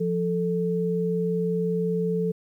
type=tone pair together; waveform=sine; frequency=174.61 / 440 Hz; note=F3 / A4; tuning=0 / 0 cents; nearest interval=octave + major third; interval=1600 cents; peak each=-25 dBFS; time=0-2.32 s; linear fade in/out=10 ms; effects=10-bit